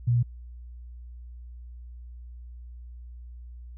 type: tone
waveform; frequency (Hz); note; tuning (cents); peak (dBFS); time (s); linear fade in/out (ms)
sine; 120.2; B2; -46; -19; 0.07-0.23; 10
effects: added 60 Hz sine -40 dBFS peak until 3.77 s